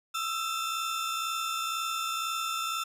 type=tone cluster; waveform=35% pulse; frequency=1277 / 1339 / 3566 Hz; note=D#6 / E6 / A7; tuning=+45 / +27 / +22 cents; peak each=-37 / -30 / -34 dBFS; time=0.14-2.84 s; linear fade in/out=10 ms; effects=resampled to 32000 Hz